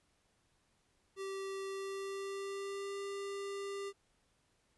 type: tone with pitch glide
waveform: square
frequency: 388.7 to 397.6 Hz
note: G4 to G4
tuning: -15 to +25 cents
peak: -40 dBFS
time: 1.16-3.93 s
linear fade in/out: 50 ms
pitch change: +40 cents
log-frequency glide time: 1.65-2.97 s
effects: pink hiss -75 dBFS RMS until 4.77 s + resampled to 24000 Hz